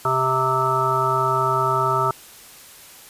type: harmonic tone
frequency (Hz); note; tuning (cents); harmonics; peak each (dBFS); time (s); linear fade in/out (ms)
130.81; C3; 0; 1 / 3 / 5 / 7 / 9 / 10; -27 / -26 / -27 / -24 / -25 / -21; 0.05-2.11; 2
effects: white hiss -44 dBFS RMS until 3.09 s + resampled to 32000 Hz